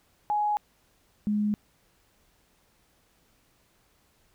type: tone pair in turn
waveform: sine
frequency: 836 / 209 Hz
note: G#5 / G#3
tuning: +11 / +11 cents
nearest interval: 2 octaves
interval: 2400 cents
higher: first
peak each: -23 dBFS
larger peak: neither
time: 0.3-0.57 / 1.27-1.54 s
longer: neither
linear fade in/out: 0 ms
effects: pink hiss -66 dBFS RMS until 4.34 s